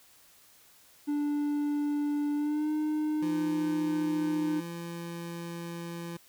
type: tone with pitch glide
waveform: triangle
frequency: 292.5 to 305.3 Hz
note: D4 to D#4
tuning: -7 to -33 cents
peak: -25 dBFS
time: 1.07-4.61 s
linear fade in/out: 20 ms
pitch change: +74 cents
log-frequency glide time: 2.35-2.7 s
type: tone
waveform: 25% pulse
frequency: 170 Hz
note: F3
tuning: 46 cents flat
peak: -33 dBFS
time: 3.22-6.17 s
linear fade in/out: 5 ms
effects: white hiss -59 dBFS RMS until 6.28 s